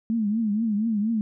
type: tone with vibrato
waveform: sine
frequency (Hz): 216.6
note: A3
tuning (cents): -27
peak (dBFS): -21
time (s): 0.1-1.21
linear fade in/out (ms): 0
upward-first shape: triangle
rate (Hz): 4.2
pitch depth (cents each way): 140
effects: none